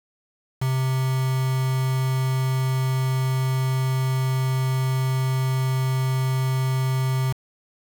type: tone with quantisation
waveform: triangle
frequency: 130.81 Hz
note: C3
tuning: in tune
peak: -18 dBFS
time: 0.61-7.33 s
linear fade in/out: 10 ms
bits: 5
effects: none